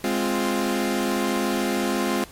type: chord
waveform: sawtooth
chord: F minor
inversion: first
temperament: equal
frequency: 207.7 / 261.6 / 349.2 Hz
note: Ab3 / C4 / F4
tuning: 0 / 0 / 0 cents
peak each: -22 dBFS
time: 0.04-2.24 s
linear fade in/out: 2 ms
effects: pink hiss -46 dBFS RMS until 2.31 s + MP3 64 kbps